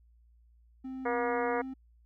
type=tone with pitch glide; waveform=triangle; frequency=261.6 to 263.4 Hz; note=C4 to C4; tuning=0 to +12 cents; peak=-35 dBFS; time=0.84-1.74 s; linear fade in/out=10 ms; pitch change=+12 cents; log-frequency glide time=1.47-1.53 s
type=harmonic tone; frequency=239.7 Hz; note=A#3; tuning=48 cents sharp; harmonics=2 / 3 / 4 / 5 / 6 / 7 / 8 / 9; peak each=-31 / -35 / -37 / -39 / -41 / -42 / -43 / -44 dBFS; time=1.05-1.62 s; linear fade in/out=10 ms
effects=added 58 Hz sine -59 dBFS peak until 2.05 s